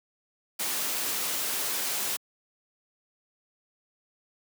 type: noise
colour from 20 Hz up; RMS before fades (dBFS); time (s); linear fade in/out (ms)
white; -30; 0.59-2.17; 10
effects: high-pass 200 Hz 12 dB/octave